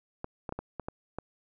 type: clicks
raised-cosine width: 1 ms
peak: -21 dBFS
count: 7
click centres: 0.244 / 0.492 / 0.524 / 0.59 / 0.797 / 0.885 / 1.186 s
effects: none